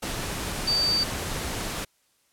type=tone in noise; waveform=sine; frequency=4622 Hz; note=D8; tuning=28 cents flat; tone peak=-21 dBFS; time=0.67-1.04 s; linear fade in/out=10 ms; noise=pink; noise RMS=-31 dBFS; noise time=0.02-1.85 s; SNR=+7 dB; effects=white hiss -67 dBFS RMS until 2.32 s + low-pass 12000 Hz 12 dB/octave